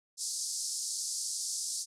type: band-pass noise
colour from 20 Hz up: pink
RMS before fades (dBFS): -36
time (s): 0.17-1.86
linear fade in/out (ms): 50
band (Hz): 4700 to 10000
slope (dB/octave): 48
effects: none